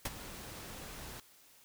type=noise with ADSR envelope; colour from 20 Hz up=pink; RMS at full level=-33 dBFS; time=0.05-1.2 s; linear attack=5 ms; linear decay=32 ms; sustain=-14 dB; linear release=3 ms; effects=white hiss -62 dBFS RMS until 1.64 s